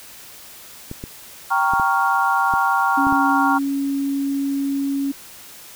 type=clicks; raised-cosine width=3 ms; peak=-17 dBFS; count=7; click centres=0.914 / 1.039 / 1.736 / 1.798 / 2.538 / 3.069 / 3.125 s
type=chord; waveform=sine; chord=G half-diminished seventh; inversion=none; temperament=equal; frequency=784 / 932.3 / 1108.7 / 1396.9 Hz; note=G5 / Bb5 / Db6 / F6; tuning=0 / 0 / 0 / 0 cents; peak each=-21 dBFS; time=1.5-3.59 s; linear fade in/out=20 ms
type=tone; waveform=sine; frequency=277.2 Hz; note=C#4; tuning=in tune; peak=-19 dBFS; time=2.97-5.12 s; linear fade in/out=10 ms
effects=white hiss -41 dBFS RMS until 5.75 s